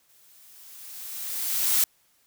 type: noise with exponential growth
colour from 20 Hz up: blue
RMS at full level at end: -20 dBFS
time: 0.09-1.84 s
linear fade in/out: 2 ms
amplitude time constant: 380 ms
effects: white hiss -65 dBFS RMS until 2.26 s